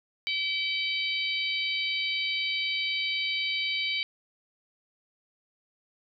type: harmonic tone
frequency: 768 Hz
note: G5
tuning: 36 cents flat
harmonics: 3 / 4 / 5 / 6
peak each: -30 / -32 / -34 / -36 dBFS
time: 0.27-4.03 s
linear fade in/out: 0 ms
effects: none